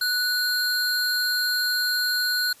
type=tone pair together; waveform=square; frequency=1480 / 4186 Hz; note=F#6 / C8; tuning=0 / 0 cents; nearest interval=octave + tritone; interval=1800 cents; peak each=-25 dBFS; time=0.01-2.53 s; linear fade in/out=5 ms; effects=white hiss -52 dBFS RMS until 2.6 s + resampled to 32000 Hz